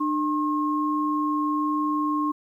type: tone pair together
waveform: sine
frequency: 300.2 / 1074 Hz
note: D4 / C6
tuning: +38 / +45 cents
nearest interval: octave + minor seventh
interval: 2207 cents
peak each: -24 / -25 dBFS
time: 0-2.32 s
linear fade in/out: 10 ms
effects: 10-bit